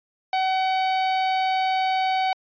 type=tone; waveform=45% pulse; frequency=756 Hz; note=F#5; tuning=37 cents sharp; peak=-20 dBFS; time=0.33-2.33 s; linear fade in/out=2 ms; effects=resampled to 11025 Hz